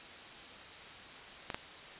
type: clicks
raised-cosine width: 0.3 ms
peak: -20 dBFS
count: 2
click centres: 1.502 / 1.545 s
effects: white hiss -49 dBFS RMS until 1.99 s + resampled to 8000 Hz